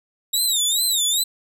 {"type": "tone with vibrato", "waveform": "20% pulse", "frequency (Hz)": 3756, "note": "A#7", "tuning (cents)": 12, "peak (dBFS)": -12, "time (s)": [0.33, 1.24], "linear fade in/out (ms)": 10, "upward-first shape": "sine", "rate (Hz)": 2.4, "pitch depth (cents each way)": 150, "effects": []}